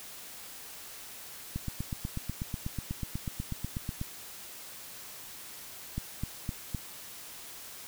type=two click trains; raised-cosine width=5 ms; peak=-20 / -21 dBFS; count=4 / 21; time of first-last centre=5.98-6.747 / 1.56-4.014 s; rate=3.91 / 8.15 Hz; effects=white hiss -46 dBFS RMS until 7.87 s